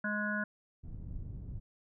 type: harmonic tone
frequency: 208.8 Hz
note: G#3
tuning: 10 cents sharp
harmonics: 1 / 3 / 5 / 7 / 8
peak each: -36 / -42 / -44 / -35 / -40 dBFS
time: 0.04-0.44 s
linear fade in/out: 5 ms
type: low-pass noise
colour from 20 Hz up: pink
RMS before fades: -42 dBFS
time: 0.83-1.6 s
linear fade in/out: 20 ms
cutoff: 130 Hz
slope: 12 dB/octave
effects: none